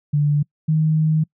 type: tone pair in turn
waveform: sine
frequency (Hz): 146.83 / 156.45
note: D3 / D#3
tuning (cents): 0 / +10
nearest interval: minor second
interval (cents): 110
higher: second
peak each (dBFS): -14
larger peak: neither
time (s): 0.13-0.43 / 0.68-1.24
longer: second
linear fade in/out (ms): 10
effects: noise-tail reverb RT60 0.1 s tail -26 dB re dry